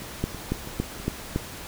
two click trains, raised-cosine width 3 ms, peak -24 / -11 dBFS, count 4 / 5, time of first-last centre 0.02-1 / 0.24-1.36 s, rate 3.06 / 3.57 Hz, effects pink hiss -39 dBFS RMS until 1.67 s

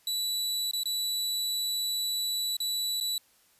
sawtooth tone with dropouts, 3947 Hz, B7, 2 cents flat, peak -25 dBFS, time 0.07-3.18 s, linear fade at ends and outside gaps 2 ms, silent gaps 0.712-0.733 / 0.834-0.856 / 2.568-2.602 / 3.002-3.009 s, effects white hiss -64 dBFS RMS until 3.59 s + resampled to 32000 Hz

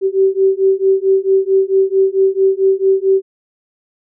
sine beating tone pair, 383.1 / 387.6 Hz, G4 / G4, -40 / -20 cents, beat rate 4.5 Hz, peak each -13 dBFS, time 0.01-3.22 s, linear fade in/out 50 ms, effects none

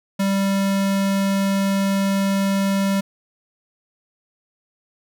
square tone, 196 Hz, G3, in tune, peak -18 dBFS, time 0.19-3.01 s, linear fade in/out 10 ms, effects none

